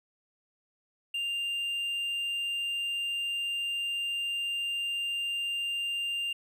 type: tone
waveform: triangle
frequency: 2794 Hz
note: F7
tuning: in tune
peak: -28 dBFS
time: 1.14-6.33 s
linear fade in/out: 5 ms
effects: none